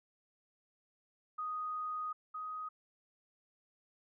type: tone pair in turn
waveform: sine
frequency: 1244.5 / 1253.2 Hz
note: D#6 / D#6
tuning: 0 / +12 cents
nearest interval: unison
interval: 12 cents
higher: second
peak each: -36 / -39 dBFS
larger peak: first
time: 1.38-2.13 / 2.34-2.69 s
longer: first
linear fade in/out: 10 ms
effects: none